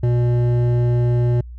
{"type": "tone with hard clipping", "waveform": "sine", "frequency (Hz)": 120.9, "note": "B2", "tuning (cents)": -36, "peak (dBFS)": -16, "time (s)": [0.03, 1.41], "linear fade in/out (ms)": 5, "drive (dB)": 10, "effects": ["added 60 Hz sine -32 dBFS peak until 1.58 s"]}